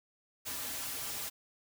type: noise with comb filter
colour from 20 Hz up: white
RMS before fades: -39 dBFS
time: 0.45-1.3 s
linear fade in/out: 20 ms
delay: 5.5 ms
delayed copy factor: -0.65
effects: none